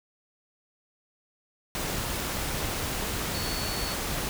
sine tone in noise, 4435 Hz, C#8, in tune, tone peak -36 dBFS, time 3.34-3.94 s, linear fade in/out 0 ms, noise pink, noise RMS -31 dBFS, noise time 1.75-4.29 s, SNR -8 dB, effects none

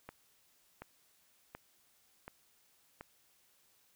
click train, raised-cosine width 0.5 ms, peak -30 dBFS, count 5, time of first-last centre 0.09-3.01 s, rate 1.37 Hz, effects white hiss -70 dBFS RMS until 3.95 s

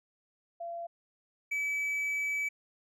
sine / triangle tone pair in turn, 682 / 2294 Hz, F5 / D7, -41 / -41 cents, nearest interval octave + major sixth, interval 2100 cents, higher second, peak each -36 / -28 dBFS, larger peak second, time 0.6-0.87 / 1.51-2.49 s, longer second, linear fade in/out 10 ms, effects none

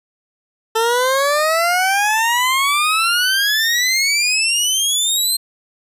20% pulse exponential sweep, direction up, 442.5 to 4186 Hz, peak -9 dBFS, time 0.75-5.37 s, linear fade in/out 10 ms, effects resampled to 32000 Hz

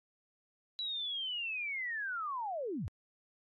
sine linear sweep, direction down, 3951 to 61.6 Hz, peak -35 dBFS, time 0.79-2.88 s, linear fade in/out 0 ms, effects AAC 32 kbps

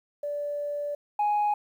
sine tone pair in turn, 582 / 832.4 Hz, D5 / G#5, -16 / +4 cents, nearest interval tritone, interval 620 cents, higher second, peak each -28 / -20 dBFS, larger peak second, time 0.23-0.95 / 1.19-1.54 s, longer first, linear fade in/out 5 ms, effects tanh soft clip ceiling -20 dBFS + 10-bit

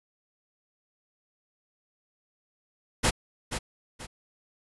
pink noise with echo, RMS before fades -22 dBFS, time 3.03-3.11 s, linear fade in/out 20 ms, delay 480 ms, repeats 2, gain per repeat -9 dB, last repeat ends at 4.07 s, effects resampled to 24000 Hz

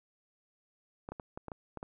clicks, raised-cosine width 1 ms, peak -27 dBFS, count 8, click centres 1.089 / 1.12 / 1.198 / 1.375 / 1.483 / 1.518 / 1.773 / 1.829 s, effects none

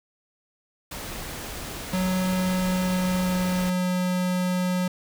pink noise, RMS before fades -35 dBFS, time 0.91-3.7 s, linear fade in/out 5 ms
square tone with pitch glide, 185 to 181.72 Hz, F#3 to F#3, 0 to -31 cents, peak -23 dBFS, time 1.93-4.88 s, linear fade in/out 5 ms, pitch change -31 cents, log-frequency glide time 2.29-3.88 s
effects none

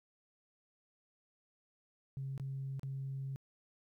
sine tone with dropouts, 135.4 Hz, C#3, 40 cents flat, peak -37 dBFS, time 2.17-3.36 s, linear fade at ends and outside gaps 0 ms, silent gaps 2.378-2.398 / 2.795-2.832 s, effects tanh soft clip ceiling -33 dBFS + 13-bit

